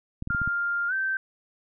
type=clicks; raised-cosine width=5 ms; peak=-20 dBFS; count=6; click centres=0.224 / 0.274 / 0.306 / 0.348 / 0.417 / 0.476 s
type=tone with pitch glide; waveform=sine; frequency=1400 to 1553.4 Hz; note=F6 to G6; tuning=+4 to -16 cents; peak=-24 dBFS; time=0.3-1.17 s; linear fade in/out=2 ms; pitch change=+180 cents; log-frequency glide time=0.88-0.93 s
effects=none